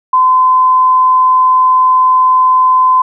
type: tone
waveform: sine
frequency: 1024 Hz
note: C6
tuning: 38 cents flat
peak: -5 dBFS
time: 0.13-3.02 s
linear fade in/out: 5 ms
effects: none